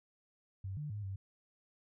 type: tone with pitch steps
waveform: sine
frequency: 96.3 / 148.9 / 104.1 / 96.8 Hz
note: G2 / D3 / G#2 / G2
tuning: -30 / +24 / +5 / -21 cents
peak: -38 dBFS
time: 0.64-1.16 s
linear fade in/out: 5 ms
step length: 130 ms
effects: none